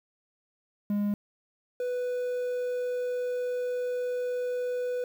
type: tone pair in turn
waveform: triangle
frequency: 205.2 / 495.3 Hz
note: G#3 / B4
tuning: -21 / +5 cents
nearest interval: octave + minor third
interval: 1526 cents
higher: second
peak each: -23 / -26 dBFS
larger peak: first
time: 0.9-1.14 / 1.8-5.04 s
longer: second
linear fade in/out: 2 ms
effects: 9-bit